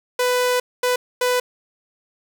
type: tone bursts at uneven times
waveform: sawtooth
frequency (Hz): 497.2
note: B4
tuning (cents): +12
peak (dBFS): -13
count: 3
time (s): 0.19-0.6 / 0.83-0.96 / 1.21-1.4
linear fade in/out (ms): 5
effects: none